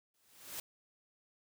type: noise with exponential growth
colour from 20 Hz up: white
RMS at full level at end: -40 dBFS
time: 0.14-0.6 s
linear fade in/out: 2 ms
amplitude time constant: 100 ms
effects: none